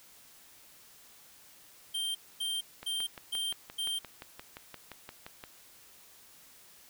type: tone bursts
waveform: square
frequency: 3160 Hz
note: G7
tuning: 13 cents sharp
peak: -32 dBFS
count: 5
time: 1.94-3.99 s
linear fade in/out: 10 ms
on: 210 ms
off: 250 ms
type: click train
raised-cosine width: 0.3 ms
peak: -27 dBFS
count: 16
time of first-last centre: 2.83-5.439 s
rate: 5.75 Hz
effects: white hiss -57 dBFS RMS until 6.89 s